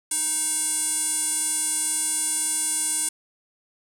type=tone with band-pass filter; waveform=square; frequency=311.1 Hz; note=D#4; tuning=in tune; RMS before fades=-25 dBFS; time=0.11-3.09 s; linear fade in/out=5 ms; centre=8900 Hz; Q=6.8; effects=none